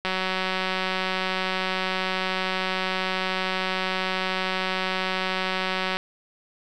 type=click train; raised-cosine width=0.3 ms; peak=-10 dBFS; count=1108; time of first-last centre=0.05-5.97 s; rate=187 Hz; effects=none